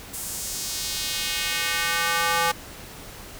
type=tone with high-pass filter sweep; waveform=square; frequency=168.3 Hz; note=E3; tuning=36 cents sharp; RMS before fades=-26 dBFS; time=0.13-2.52 s; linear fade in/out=10 ms; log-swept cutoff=9300 to 860 Hz; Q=1.2; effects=pink hiss -41 dBFS RMS until 3.39 s